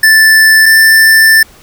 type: tone pair in turn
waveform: square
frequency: 1760 / 1773.3 Hz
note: A6 / A6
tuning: 0 / +13 cents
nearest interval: unison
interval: 13 cents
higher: second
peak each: -3 dBFS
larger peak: neither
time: 0.03-0.66 / 0.66-1.43 s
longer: second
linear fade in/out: 5 ms
effects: pink hiss -40 dBFS RMS until 1.62 s